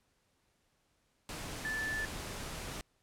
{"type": "tone in noise", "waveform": "sine", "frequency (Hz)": 1750, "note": "A6", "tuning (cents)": -10, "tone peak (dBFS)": -34, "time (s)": [1.65, 2.05], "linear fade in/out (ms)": 0, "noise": "pink", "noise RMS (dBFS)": -42, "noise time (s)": [1.29, 2.81], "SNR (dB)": 5, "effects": ["pink hiss -75 dBFS RMS until 3.02 s", "low-pass 11000 Hz 12 dB/octave"]}